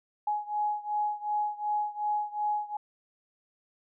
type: beating tone pair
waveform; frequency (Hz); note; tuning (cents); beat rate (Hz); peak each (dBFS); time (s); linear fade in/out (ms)
sine; 837 / 839.7; G#5 / G#5; +13 / +19; 2.7; -30 / -32; 0.27-2.77; 5
effects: none